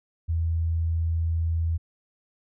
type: tone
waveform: sine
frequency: 82.41 Hz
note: E2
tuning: in tune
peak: -22 dBFS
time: 0.28-1.78 s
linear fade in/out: 20 ms
effects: none